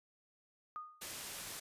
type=tone with exponential decay; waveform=sine; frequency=1232 Hz; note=D#6; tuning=17 cents flat; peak=-39 dBFS; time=0.76-1.13 s; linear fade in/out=0 ms; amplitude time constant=79 ms
type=low-pass noise; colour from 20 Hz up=white; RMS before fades=-46 dBFS; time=1.01-1.6 s; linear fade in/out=10 ms; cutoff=12000 Hz; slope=12 dB/octave
effects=resampled to 32000 Hz